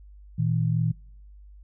sine tone pair together, 116.54 / 160.13 Hz, A#2 / E3, 0 / -50 cents, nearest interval tritone, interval 550 cents, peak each -24 dBFS, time 0.38-0.92 s, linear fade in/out 10 ms, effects noise-tail reverb RT60 0.7 s tail -25 dB re dry + added 50 Hz sine -45 dBFS peak until 1.63 s

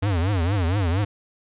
square tone with vibrato, 92.5 Hz, F#2, in tune, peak -20 dBFS, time 0.02-1.05 s, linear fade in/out 10 ms, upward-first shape triangle, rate 4.3 Hz, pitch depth 260 cents each way, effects resampled to 8000 Hz + 10-bit

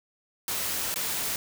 white noise with dropouts, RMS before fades -30 dBFS, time 0.48-1.36 s, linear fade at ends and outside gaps 1 ms, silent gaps 0.942-0.959 s, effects none

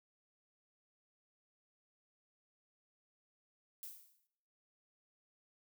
violet noise with exponential decay, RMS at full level -45 dBFS, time 3.83-4.27 s, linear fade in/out 0 ms, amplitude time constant 95 ms, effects noise-tail reverb RT60 0.8 s tail -20 dB re dry

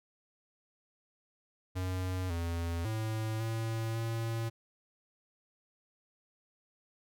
square tone with pitch steps, 92.3 / 84.5 / 110 / 112.8 / 114.1 Hz, F#2 / E2 / A2 / A2 / A#2, -4 / +43 / 0 / +44 / -37 cents, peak -33 dBFS, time 1.75-4.5 s, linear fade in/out 20 ms, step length 550 ms, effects none

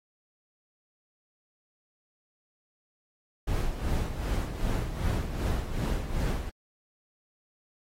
brown noise with tremolo, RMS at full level -27 dBFS, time 3.47-6.5 s, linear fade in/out 10 ms, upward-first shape sine, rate 2.6 Hz, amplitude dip 60%, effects AAC 48 kbps

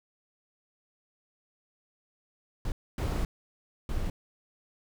brown noise bursts at uneven times, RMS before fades -30 dBFS, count 3, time 2.65-2.72 / 2.98-3.25 / 3.89-4.1 s, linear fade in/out 2 ms, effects none

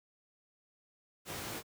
pink noise with comb filter, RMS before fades -41 dBFS, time 1.25-1.63 s, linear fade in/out 50 ms, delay 20 ms, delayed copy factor +0.9, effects high-pass 100 Hz 12 dB/octave

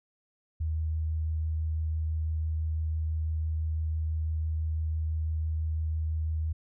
sine tone with vibrato, 79 Hz, D#2, 27 cents sharp, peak -27 dBFS, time 0.6-6.53 s, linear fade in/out 10 ms, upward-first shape sine, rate 6 Hz, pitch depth 8 cents each way, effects none

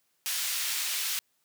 pink high-pass noise, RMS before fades -31 dBFS, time 0.26-1.19 s, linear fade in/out 0 ms, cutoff 2600 Hz, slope 12 dB/octave, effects white hiss -73 dBFS RMS until 1.44 s + high-pass 80 Hz 12 dB/octave

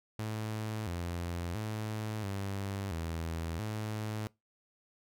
sawtooth tone with pitch steps, 108.7 / 86.5 / 108.2 / 98.7 / 82.3 / 107.7 Hz, A2 / F2 / A2 / G2 / E2 / A2, -21 / -16 / -29 / +12 / -2 / -37 cents, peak -31 dBFS, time 0.19-4.27 s, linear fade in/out 0 ms, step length 680 ms, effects noise-tail reverb RT60 0.2 s tail -22 dB re dry

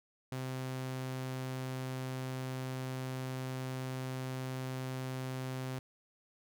sawtooth tone, 129.9 Hz, C3, 12 cents flat, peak -33 dBFS, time 0.32-5.79 s, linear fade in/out 2 ms, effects none

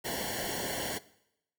pink noise with comb filter, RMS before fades -35 dBFS, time 0.04-0.99 s, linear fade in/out 20 ms, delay 0.8 ms, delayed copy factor -1, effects noise-tail reverb RT60 0.8 s tail -19 dB re dry

